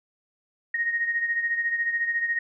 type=beating tone pair; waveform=sine; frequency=1864.7 / 1878.7 Hz; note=A#6 / A#6; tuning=0 / +13 cents; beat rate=14 Hz; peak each=-24 / -31 dBFS; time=0.74-2.39 s; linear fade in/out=5 ms; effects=none